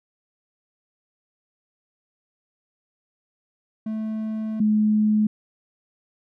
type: tone pair in turn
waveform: triangle / sine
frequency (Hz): 218.3 / 213.3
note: A3 / G#3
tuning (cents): -13 / +46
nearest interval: unison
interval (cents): 41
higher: first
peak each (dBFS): -23 / -16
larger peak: second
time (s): 3.86-4.6 / 4.6-5.27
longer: first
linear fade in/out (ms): 5
effects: none